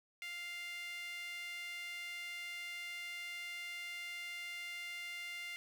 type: tone with high-pass filter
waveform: sawtooth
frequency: 698.5 Hz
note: F5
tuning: in tune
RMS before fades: -45 dBFS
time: 0.22-5.56 s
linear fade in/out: 0 ms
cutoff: 2300 Hz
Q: 8.2
effects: none